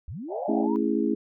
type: linear sweep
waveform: sine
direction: up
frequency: 56.7 to 987.8 Hz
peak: -33 dBFS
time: 0.08-0.76 s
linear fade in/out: 0 ms
type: band-pass noise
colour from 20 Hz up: white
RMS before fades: -33 dBFS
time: 0.28-0.68 s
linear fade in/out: 50 ms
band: 570 to 820 Hz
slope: 96 dB/octave
type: chord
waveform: sine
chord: A major seventh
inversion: none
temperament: just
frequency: 220 / 275 / 330 / 412.5 Hz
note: A3 / C#4 / E4 / G#4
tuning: 0 / -14 / +2 / -12 cents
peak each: -27 / -27 / -27 / -29 dBFS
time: 0.48-1.15 s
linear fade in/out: 10 ms
effects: none

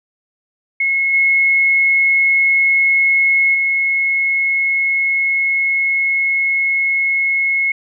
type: tone with level steps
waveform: sine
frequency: 2175 Hz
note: C#7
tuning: 33 cents flat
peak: -13 / -10 / -13 dBFS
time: 0.8-7.72 s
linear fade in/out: 5 ms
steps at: 1.13 / 3.54 s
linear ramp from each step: 10 ms
effects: none

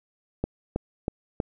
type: click train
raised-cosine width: 2 ms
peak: -12 dBFS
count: 4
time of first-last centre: 0.44-1.402 s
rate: 3.12 Hz
effects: none

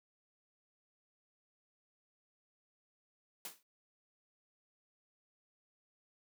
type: noise with exponential decay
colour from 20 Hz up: white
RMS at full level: -41 dBFS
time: 3.45-3.63 s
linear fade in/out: 2 ms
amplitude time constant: 38 ms
effects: noise-tail reverb RT60 0.1 s tail -24 dB re dry + high-pass 200 Hz 12 dB/octave

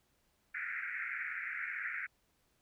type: band-pass noise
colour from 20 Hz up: white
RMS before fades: -40 dBFS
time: 0.54-2.07 s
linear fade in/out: 10 ms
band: 1400 to 2300 Hz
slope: 96 dB/octave
effects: pink hiss -75 dBFS RMS until 2.61 s

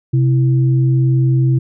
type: tone pair together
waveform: sine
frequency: 130.8 / 329.6 Hz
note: C3 / E4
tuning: 0 / 0 cents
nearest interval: octave + major third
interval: 1600 cents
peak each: -10 / -22 dBFS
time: 0.13-1.59 s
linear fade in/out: 10 ms
effects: none

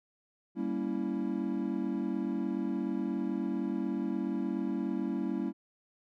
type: chord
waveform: triangle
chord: G diminished seventh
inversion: none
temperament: equal with one note detuned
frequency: 196 / 233.1 / 280.1 / 329.6 Hz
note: G3 / Bb3 / Db4 / Fb4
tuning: 0 / 0 / +18 / 0 cents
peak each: -34 dBFS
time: 0.55-5.53 s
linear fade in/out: 50 ms
effects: none

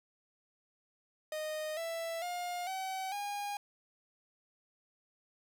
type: tone with pitch steps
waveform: 45% pulse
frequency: 618 / 662.4 / 709.9 / 760.8 / 815.5 Hz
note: D#5 / E5 / F5 / F#5 / G#5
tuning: -12 / +8 / +28 / +48 / -32 cents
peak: -36 dBFS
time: 1.32-3.57 s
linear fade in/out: 2 ms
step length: 450 ms
effects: none

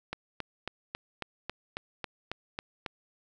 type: click train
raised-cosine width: 0.3 ms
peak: -18 dBFS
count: 11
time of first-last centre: 0.13-2.862 s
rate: 3.66 Hz
effects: none

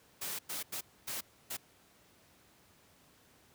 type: noise bursts at uneven times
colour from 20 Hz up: white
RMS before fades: -39 dBFS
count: 5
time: 0.21-0.39 / 0.49-0.63 / 0.72-0.81 / 1.07-1.21 / 1.5-1.57 s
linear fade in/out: 10 ms
effects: pink hiss -64 dBFS RMS until 3.54 s + high-pass 80 Hz 12 dB/octave

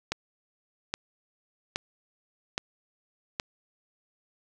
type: click train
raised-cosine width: 0.2 ms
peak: -11 dBFS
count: 5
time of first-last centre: 0.12-3.399 s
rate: 1.22 Hz
effects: none

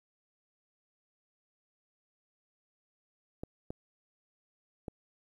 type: clicks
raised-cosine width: 2 ms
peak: -25 dBFS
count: 3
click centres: 3.435 / 3.705 / 4.882 s
effects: 10-bit

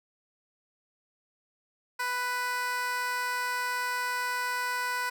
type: tone with high-pass filter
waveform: 15% pulse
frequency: 495.4 Hz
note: B4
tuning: 5 cents sharp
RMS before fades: -31 dBFS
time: 1.99-5.1 s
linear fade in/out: 10 ms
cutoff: 1100 Hz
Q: 1.5
effects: none

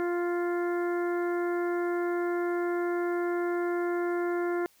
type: harmonic tone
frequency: 349.2 Hz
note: F4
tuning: in tune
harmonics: 1 / 2 / 3 / 4 / 5 / 6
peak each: -27 / -37 / -41 / -39 / -43 / -48 dBFS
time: 0-4.66 s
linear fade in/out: 0 ms
effects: white hiss -63 dBFS RMS until 4.8 s

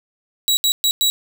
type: tone bursts at uneven times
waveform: sawtooth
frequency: 3887 Hz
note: B7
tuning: 28 cents flat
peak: -11 dBFS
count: 4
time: 0.48-0.57 / 0.64-0.72 / 0.84-0.91 / 1.01-1.1 s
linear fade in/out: 0 ms
effects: none

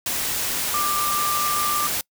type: tone in noise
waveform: sine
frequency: 1186 Hz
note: D6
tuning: 17 cents sharp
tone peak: -22 dBFS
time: 0.74-1.87 s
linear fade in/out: 2 ms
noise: white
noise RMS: -25 dBFS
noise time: 0.06-2.01 s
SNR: 0 dB
effects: noise-tail reverb RT60 0.1 s tail -25 dB re dry

